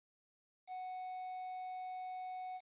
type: tone with quantisation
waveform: triangle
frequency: 740 Hz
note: F#5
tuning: in tune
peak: -40 dBFS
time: 0.67-2.61 s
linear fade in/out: 50 ms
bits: 10
effects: resampled to 8000 Hz